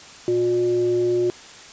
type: tone with frequency modulation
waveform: sine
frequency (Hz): 359.2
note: F4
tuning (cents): +49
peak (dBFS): -17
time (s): 0.28-1.3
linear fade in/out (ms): 0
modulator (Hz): 240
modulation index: 0.32
effects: white hiss -42 dBFS RMS until 1.72 s + resampled to 16000 Hz